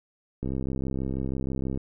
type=click train; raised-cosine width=3 ms; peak=-18 dBFS; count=90; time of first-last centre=0.43-1.774 s; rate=66.2 Hz; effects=none